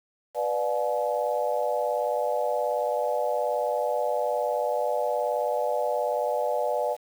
sine chord, B diminished seventh, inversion none, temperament just, 493.9 / 592.7 / 711.2 / 853.4 Hz, B4 / D5 / F5 / Ab5, 0 / +16 / +31 / +47 cents, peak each -29 / -27 / -31 / -31 dBFS, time 0.34-6.97 s, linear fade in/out 50 ms, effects 8-bit

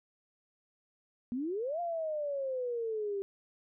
sine exponential two-way sweep, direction up then down, 233.1 to 703 to 389.7 Hz, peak -32 dBFS, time 1.32-3.22 s, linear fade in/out 0 ms, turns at 1.8 s, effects none

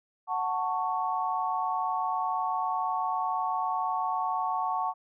sine chord, F# minor, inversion none, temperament just, 740 / 888 / 1110 Hz, F#5 / A5 / C#6, 0 / +16 / +2 cents, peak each -31 dBFS, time 0.27-4.94 s, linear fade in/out 50 ms, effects none

